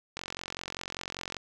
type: click train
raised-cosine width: 0.2 ms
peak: -18 dBFS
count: 55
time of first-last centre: 0.17-1.367 s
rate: 45.1 Hz
effects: none